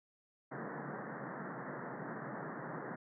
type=band-pass noise; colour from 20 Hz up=pink; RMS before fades=-44 dBFS; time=0.51-2.96 s; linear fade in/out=10 ms; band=130 to 1900 Hz; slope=96 dB/octave; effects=none